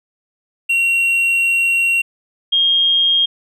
triangle / sine tone pair in turn, 2743 / 3236 Hz, F7 / G#7, -32 / -46 cents, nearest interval minor third, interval 286 cents, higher second, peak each -11 dBFS, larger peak neither, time 0.69-2.02 / 2.52-3.26 s, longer first, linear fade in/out 10 ms, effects none

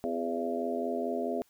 harmonic tone with a mistuned harmonic, 84.6 Hz, E2, 45 cents sharp, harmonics 3 / 4 / 5 / 6 / 7 / 8, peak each -35 / -40 / -35 / -41 / -38 / -35 dBFS, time 0.04-1.42 s, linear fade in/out 0 ms, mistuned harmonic 5, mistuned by -41 cents, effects white hiss -67 dBFS RMS until 1.49 s

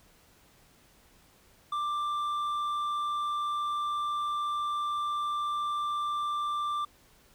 sine tone with hard clipping, 1181 Hz, D6, 9 cents sharp, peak -30 dBFS, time 1.72-6.85 s, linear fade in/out 5 ms, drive 5 dB, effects pink hiss -61 dBFS RMS until 7.34 s

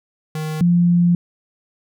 square / sine tone pair in turn, 155.56 / 174.02 Hz, D#3 / F3, 0 / -6 cents, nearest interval major second, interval 194 cents, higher second, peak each -23 / -11 dBFS, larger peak second, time 0.35-0.61 / 0.61-1.15 s, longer second, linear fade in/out 2 ms, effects none

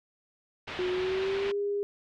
white low-pass noise, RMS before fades -39 dBFS, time 0.67-1.52 s, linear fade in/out 10 ms, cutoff 3300 Hz, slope 24 dB/octave
sine tone with pitch glide, 363.9 to 406.1 Hz, F#4 to G#4, -29 to -39 cents, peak -27 dBFS, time 0.79-1.83 s, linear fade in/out 0 ms, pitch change +190 cents, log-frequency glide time 0.91-1.57 s
effects none

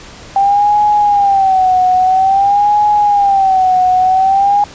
sine tone with vibrato, 784 Hz, G5, in tune, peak -7 dBFS, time 0.36-4.64 s, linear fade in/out 2 ms, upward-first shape sine, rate 0.5 Hz, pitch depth 110 cents each way, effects pink hiss -34 dBFS RMS until 4.74 s + resampled to 16000 Hz

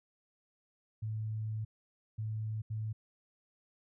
sine tone bursts at uneven times, 109 Hz, A2, 16 cents flat, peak -34 dBFS, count 3, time 1.02-1.65 / 2.18-2.62 / 2.7-2.93 s, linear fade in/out 10 ms, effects none

